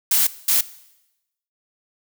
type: noise bursts at uneven times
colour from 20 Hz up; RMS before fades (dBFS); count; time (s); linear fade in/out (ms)
blue; -17; 2; 0.11-0.27 / 0.48-0.61; 5
effects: noise-tail reverb RT60 0.9 s tail -18 dB re dry